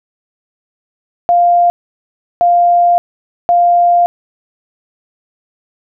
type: tone bursts at uneven times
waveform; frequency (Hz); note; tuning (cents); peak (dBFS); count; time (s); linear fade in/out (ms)
sine; 698.5; F5; 0; -6; 3; 1.29-1.7 / 2.41-2.98 / 3.49-4.06; 0
effects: none